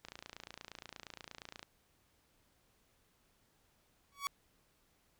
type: click train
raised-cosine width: 0.2 ms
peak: -29 dBFS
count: 46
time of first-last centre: 0.05-1.629 s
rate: 28.5 Hz
type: tone with exponential growth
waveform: sawtooth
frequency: 1126 Hz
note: C#6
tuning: 27 cents sharp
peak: -28 dBFS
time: 4.12-4.27 s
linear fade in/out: 0 ms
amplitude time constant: 31 ms
effects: pink hiss -73 dBFS RMS until 5.19 s